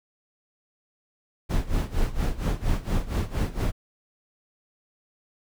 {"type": "noise with tremolo", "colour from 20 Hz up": "brown", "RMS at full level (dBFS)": -22, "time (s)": [1.49, 3.72], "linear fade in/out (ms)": 20, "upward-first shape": "sine", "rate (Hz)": 4.3, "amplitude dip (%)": 85, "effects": []}